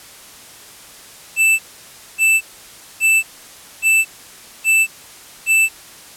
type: tone bursts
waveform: square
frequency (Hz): 2648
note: E7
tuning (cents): +7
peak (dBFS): -11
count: 6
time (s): 1.36-5.69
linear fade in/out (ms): 50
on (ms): 230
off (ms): 590
effects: white hiss -40 dBFS RMS until 6.16 s + low-pass 12000 Hz 12 dB/octave